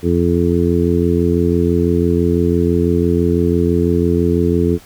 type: harmonic tone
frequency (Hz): 86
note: F2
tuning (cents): -26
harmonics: 1 / 2 / 3 / 4 / 5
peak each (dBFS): -18 / -18 / -18 / -18 / -18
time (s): 0.02-4.79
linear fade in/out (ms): 50
effects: pink hiss -43 dBFS RMS until 4.85 s